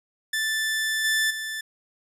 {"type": "tone with level steps", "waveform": "sawtooth", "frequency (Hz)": 1760, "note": "A6", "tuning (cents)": 0, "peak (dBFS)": [-20, -17, -26], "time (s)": [0.33, 1.61], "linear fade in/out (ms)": 5, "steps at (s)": [1.04, 1.3], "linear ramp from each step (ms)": 10, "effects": ["resampled to 32000 Hz"]}